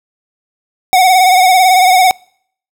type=tone with vibrato; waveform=square; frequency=740 Hz; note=F#5; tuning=in tune; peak=-6 dBFS; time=0.93-2.11 s; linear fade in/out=0 ms; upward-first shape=sine; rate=18 Hz; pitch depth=53 cents each way; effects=noise-tail reverb RT60 0.6 s tail -26 dB re dry